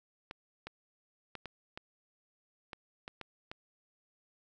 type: clicks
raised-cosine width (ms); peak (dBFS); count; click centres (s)
0.3; -26; 9; 0.311 / 0.67 / 1.353 / 1.457 / 1.775 / 2.732 / 3.079 / 3.213 / 3.515
effects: none